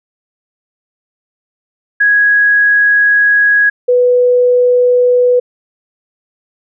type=tone pair in turn; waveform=sine; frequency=1661.2 / 493.9 Hz; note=G#6 / B4; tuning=0 / 0 cents; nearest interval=octave + major sixth; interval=2100 cents; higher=first; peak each=-6 dBFS; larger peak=neither; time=2-3.7 / 3.88-5.4 s; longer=first; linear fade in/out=10 ms; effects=none